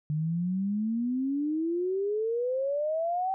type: exponential sweep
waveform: sine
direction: up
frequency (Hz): 149 to 777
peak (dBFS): -26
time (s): 0.1-3.34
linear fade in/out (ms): 0
effects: none